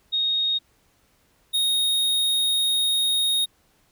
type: tone pair in turn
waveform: sine / square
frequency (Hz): 3729 / 3729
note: A#7 / A#7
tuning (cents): 0 / 0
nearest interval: unison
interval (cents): 0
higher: neither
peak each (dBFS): -20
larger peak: neither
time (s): 0.12-0.59 / 1.53-3.46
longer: second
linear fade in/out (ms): 20
effects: pink hiss -63 dBFS RMS until 3.91 s